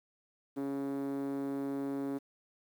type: tone with band-pass filter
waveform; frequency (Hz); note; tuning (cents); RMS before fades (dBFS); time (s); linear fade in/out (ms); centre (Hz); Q
5% pulse; 138.59; C#3; 0; -36; 0.56-2.19; 20; 310; 6.4
effects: 10-bit